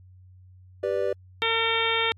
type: chord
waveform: triangle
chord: G major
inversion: none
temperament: just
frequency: 392 / 490 / 588 Hz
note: G4 / B4 / D5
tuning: 0 / -14 / +2 cents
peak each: -26 dBFS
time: 0.83-1.13 s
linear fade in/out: 5 ms
type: harmonic tone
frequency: 454.3 Hz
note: A#4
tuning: 45 cents flat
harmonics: 1 / 2 / 3 / 4 / 5 / 6 / 7 / 8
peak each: -29 / -31 / -30 / -32 / -28 / -33 / -30 / -30 dBFS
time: 1.42-2.12 s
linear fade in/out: 0 ms
effects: added 92 Hz sine -48 dBFS peak until 2.17 s + AAC 64 kbps